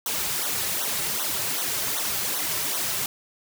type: noise with flanger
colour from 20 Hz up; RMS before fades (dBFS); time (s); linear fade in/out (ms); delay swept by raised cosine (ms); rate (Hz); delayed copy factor
white; -27; 0.06-3.06; 2; 0.4 to 4.3; 2.6; -1
effects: none